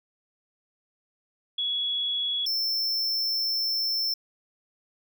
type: tone pair in turn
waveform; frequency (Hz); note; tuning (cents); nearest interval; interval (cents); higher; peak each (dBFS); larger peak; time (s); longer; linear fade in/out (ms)
sine / square; 3366 / 5343; G#7 / E8; +23 / +22; minor sixth; 799; second; -25; neither; 1.58-2.46 / 2.46-4.14; second; 5
effects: none